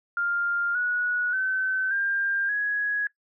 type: tone with pitch steps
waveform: sine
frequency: 1400 / 1462.8 / 1528.5 / 1597.1 / 1668.7 Hz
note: F6 / F#6 / G6 / G6 / G#6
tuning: +4 / -20 / -44 / +32 / +8 cents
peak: -23 dBFS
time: 0.17-3.07 s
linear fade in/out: 2 ms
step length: 580 ms
effects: noise-tail reverb RT60 0.1 s tail -20 dB re dry